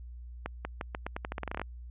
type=accelerating click train; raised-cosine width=0.5 ms; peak=-19 dBFS; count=16; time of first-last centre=0.46-1.616 s; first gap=190 ms; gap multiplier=0.85; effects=added 60 Hz sine -42 dBFS peak until 1.9 s + resampled to 8000 Hz